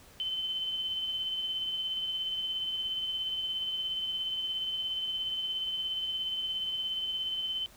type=tone with tremolo; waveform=sine; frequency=3064 Hz; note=G7; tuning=40 cents flat; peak=-29 dBFS; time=0.2-7.66 s; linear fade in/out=0 ms; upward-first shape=triangle; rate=17 Hz; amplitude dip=40%; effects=pink hiss -56 dBFS RMS until 7.76 s